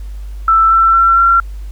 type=tone with pitch steps; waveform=sine; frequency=1327 / 1340.1 / 1353.3 / 1366.7 Hz; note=E6 / E6 / E6 / F6; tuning=+11 / +28 / +45 / -38 cents; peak=-6 dBFS; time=0.48-1.4 s; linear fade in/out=2 ms; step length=230 ms; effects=added 50 Hz sine -23 dBFS peak until 1.71 s + pink hiss -48 dBFS RMS until 1.71 s